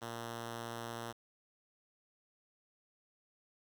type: tone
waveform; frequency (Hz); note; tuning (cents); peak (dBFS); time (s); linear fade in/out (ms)
5% pulse; 116.54; A#2; 0; -30; 0.01-1.13; 20
effects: 11-bit